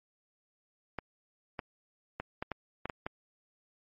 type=clicks; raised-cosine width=0.5 ms; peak=-20 dBFS; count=8; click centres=0.987 / 1.592 / 2.2 / 2.425 / 2.517 / 2.856 / 2.898 / 3.065 s; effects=MP3 32 kbps